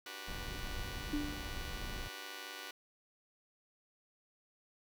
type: chord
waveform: 5% pulse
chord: G major seventh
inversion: second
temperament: just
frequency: 294 / 367.5 / 392 / 490 Hz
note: D4 / F#4 / G4 / B4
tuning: +2 / -12 / 0 / -14 cents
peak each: -42 / -40 / -42 / -39 dBFS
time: 0.06-2.71 s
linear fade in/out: 2 ms
type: noise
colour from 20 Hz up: brown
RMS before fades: -43 dBFS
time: 0.27-2.09 s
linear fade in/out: 20 ms
type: tone with exponential decay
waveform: sine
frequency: 293.7 Hz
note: D4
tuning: in tune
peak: -31 dBFS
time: 1.13-1.64 s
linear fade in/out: 5 ms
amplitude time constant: 110 ms
effects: none